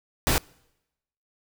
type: noise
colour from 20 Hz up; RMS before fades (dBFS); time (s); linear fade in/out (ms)
pink; -22; 0.27-0.38; 0
effects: noise-tail reverb RT60 0.9 s tail -26 dB re dry